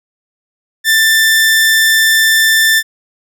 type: tone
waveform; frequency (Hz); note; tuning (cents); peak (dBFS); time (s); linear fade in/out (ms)
sawtooth; 1776; A6; +16; -4; 0.84-2.83; 50
effects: none